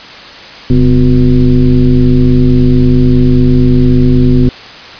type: tone with frequency modulation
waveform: sine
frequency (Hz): 138.59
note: C#3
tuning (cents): 0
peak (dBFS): -3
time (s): 0.7-4.49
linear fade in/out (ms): 2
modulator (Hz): 114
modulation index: 1.5
effects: white hiss -29 dBFS RMS until 4.99 s + resampled to 11025 Hz